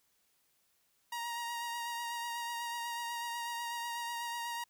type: tone with vibrato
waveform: sawtooth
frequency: 942 Hz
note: A#5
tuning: 18 cents sharp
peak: -33 dBFS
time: 1.12-4.64 s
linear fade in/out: 5 ms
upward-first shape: sine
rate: 8.1 Hz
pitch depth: 21 cents each way
effects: white hiss -74 dBFS RMS until 4.69 s